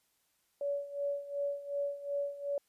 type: tone with tremolo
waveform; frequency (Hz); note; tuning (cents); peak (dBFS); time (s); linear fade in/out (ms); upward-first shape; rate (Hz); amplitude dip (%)
sine; 568; C#5; +42; -30; 0.61-2.58; 2; sine; 2.7; 80
effects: white hiss -75 dBFS RMS until 2.68 s + resampled to 32000 Hz